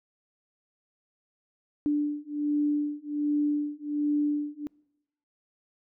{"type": "beating tone pair", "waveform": "sine", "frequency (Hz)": [293.7, 295], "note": ["D4", "D4"], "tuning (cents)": [0, 8], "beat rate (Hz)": 1.3, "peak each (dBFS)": -28, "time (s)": [1.86, 4.67], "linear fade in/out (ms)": 0, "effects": ["noise-tail reverb RT60 0.9 s tail -26 dB re dry"]}